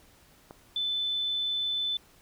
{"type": "click", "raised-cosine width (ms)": 1, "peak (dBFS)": -29, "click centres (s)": 0.509}
{"type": "tone", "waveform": "sine", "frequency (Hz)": 3514, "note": "A7", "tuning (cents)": -3, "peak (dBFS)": -27, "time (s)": [0.76, 1.97], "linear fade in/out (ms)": 2}
{"effects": ["pink hiss -59 dBFS RMS until 2.21 s"]}